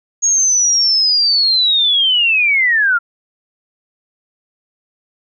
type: linear sweep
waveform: sine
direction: down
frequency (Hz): 6645 to 1361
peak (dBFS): -10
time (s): 0.22-2.99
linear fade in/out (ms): 20
effects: none